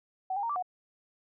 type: tone with pitch steps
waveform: sine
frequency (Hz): 754 / 810 / 926 / 1166 / 729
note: F#5 / G#5 / A#5 / D6 / F#5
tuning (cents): +32 / -43 / -12 / -13 / -26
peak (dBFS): -29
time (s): 0.3-0.625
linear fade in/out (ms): 5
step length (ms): 65
effects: none